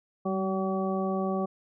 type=harmonic tone with a mistuned harmonic; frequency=190 Hz; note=F#3; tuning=46 cents sharp; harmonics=1 / 2 / 3 / 4 / 6; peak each=-29 / -32 / -34 / -35 / -37 dBFS; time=0.25-1.46 s; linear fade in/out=10 ms; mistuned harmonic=1; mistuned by=+27 cents; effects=none